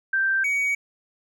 sine / triangle tone pair in turn, 1568 / 2253 Hz, G6 / C#7, 0 / +28 cents, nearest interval tritone, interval 628 cents, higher second, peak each -19 dBFS, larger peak neither, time 0.13-0.44 / 0.44-0.75 s, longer neither, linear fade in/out 5 ms, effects none

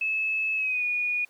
sine tone with pitch glide, 2600 to 2454 Hz, E7 to D#7, -24 to -25 cents, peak -24 dBFS, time 0.01-1.25 s, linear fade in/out 5 ms, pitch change -101 cents, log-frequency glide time 0.55-0.84 s, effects pink hiss -59 dBFS RMS until 1.29 s + high-pass 400 Hz 12 dB/octave

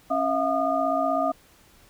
sine tone cluster, 273.6 / 651 / 707 / 1220 Hz, C#4 / E5 / F5 / D#6, -23 / -22 / +21 / -34 cents, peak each -29 / -25 / -26 / -28 dBFS, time 0.1-1.32 s, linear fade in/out 10 ms, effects pink hiss -56 dBFS RMS until 1.89 s

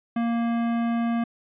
sine tone with tanh clipping, 233.1 Hz, A#3, in tune, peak -24 dBFS, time 0.16-1.24 s, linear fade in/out 5 ms, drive 18 dB, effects resampled to 8000 Hz

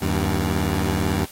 15% pulse beating tone pair, 77.78 / 95.78 Hz, D#2 / G2, 0 / -40 cents, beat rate 18 Hz, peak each -17 dBFS, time 0.01-1.26 s, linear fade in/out 20 ms, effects white hiss -43 dBFS RMS until 1.31 s + AAC 48 kbps

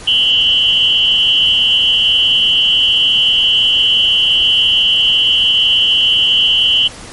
sine tone with amplitude modulation, 3014 Hz, F#7, 31 cents sharp, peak -4 dBFS, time 0.07-6.88 s, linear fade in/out 10 ms, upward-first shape sine, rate 226 Hz, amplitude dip 95%, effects pink hiss -32 dBFS RMS until 7.12 s + MP3 48 kbps

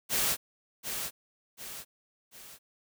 white noise with echo, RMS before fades -28 dBFS, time 0.09-0.37 s, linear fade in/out 50 ms, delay 740 ms, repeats 3, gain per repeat -7 dB, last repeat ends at 2.59 s, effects none

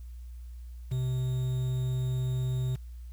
triangle tone with quantisation, 128 Hz, C3, 38 cents flat, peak -25 dBFS, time 0.91-2.76 s, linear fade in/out 10 ms, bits 8, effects added 60 Hz sine -40 dBFS peak until 3.12 s + white hiss -67 dBFS RMS until 3.12 s

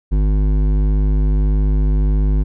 sine tone with hard clipping, 50.8 Hz, G#1, 38 cents flat, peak -14 dBFS, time 0.11-2.44 s, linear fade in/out 20 ms, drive 12 dB, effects none

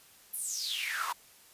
pink noise with high-pass filter sweep, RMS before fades -35 dBFS, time 0.33-1.13 s, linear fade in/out 10 ms, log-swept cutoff 12000 to 930 Hz, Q 8.5, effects white hiss -58 dBFS RMS until 1.53 s + resampled to 32000 Hz

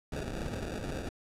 pink noise with sample-and-hold, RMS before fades -37 dBFS, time 0.12-1.09 s, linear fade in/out 5 ms, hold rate 1050 Hz, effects low-pass 10000 Hz 12 dB/octave

